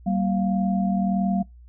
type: tone cluster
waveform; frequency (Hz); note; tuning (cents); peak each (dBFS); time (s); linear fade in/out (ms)
sine; 193.7 / 235.2 / 698; G3 / A#3 / F5; -20 / +16 / -1; -21 / -28 / -29; 0.06-1.43; 10
effects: noise-tail reverb RT60 0.2 s tail -25 dB re dry + added 60 Hz sine -44 dBFS peak until 1.68 s